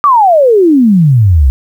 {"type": "exponential sweep", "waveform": "sine", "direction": "down", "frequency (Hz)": [1205, 62.1], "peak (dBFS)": -3, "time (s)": [0.04, 1.5], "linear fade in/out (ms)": 0, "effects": ["7-bit"]}